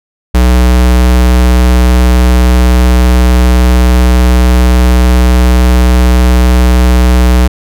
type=tone with vibrato; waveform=square; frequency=61.74 Hz; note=B1; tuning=in tune; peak=-4 dBFS; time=0.34-7.48 s; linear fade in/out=10 ms; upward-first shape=sine; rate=20 Hz; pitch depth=24 cents each way; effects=none